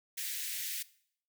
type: high-pass noise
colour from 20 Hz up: white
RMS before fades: -38 dBFS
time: 0.17-0.83 s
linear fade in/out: 10 ms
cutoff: 1700 Hz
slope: 48 dB/octave
effects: noise-tail reverb RT60 0.6 s tail -19 dB re dry